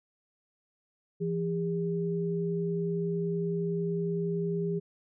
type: tone pair together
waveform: sine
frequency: 168.8 / 404.4 Hz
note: E3 / G#4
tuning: +41 / -46 cents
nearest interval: octave + minor third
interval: 1513 cents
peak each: -30 / -31 dBFS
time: 1.2-4.8 s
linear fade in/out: 20 ms
effects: none